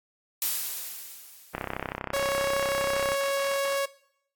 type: noise with exponential decay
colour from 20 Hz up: blue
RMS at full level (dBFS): -25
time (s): 0.42-1.99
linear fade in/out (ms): 1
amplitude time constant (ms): 340
type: click train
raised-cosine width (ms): 0.5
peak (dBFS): -15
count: 52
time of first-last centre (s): 1.55-3.119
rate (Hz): 32.5
type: tone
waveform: sawtooth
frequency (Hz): 554.4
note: C#5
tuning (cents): 0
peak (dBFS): -21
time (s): 2.13-3.86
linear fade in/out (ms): 10
effects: noise-tail reverb RT60 0.7 s tail -19 dB re dry + AAC 64 kbps